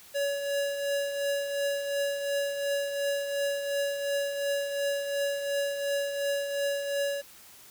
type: tone with tremolo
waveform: square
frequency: 564 Hz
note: C#5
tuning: 30 cents sharp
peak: -26 dBFS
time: 0.14-7.22 s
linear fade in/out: 20 ms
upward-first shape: triangle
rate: 2.8 Hz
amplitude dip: 55%
effects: white hiss -52 dBFS RMS until 7.7 s